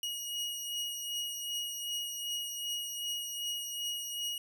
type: beating tone pair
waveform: sawtooth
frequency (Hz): 2888 / 2890.6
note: F#7 / F#7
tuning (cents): -43 / -41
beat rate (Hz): 2.6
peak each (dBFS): -39 / -33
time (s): 0.03-4.38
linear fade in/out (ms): 2
effects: none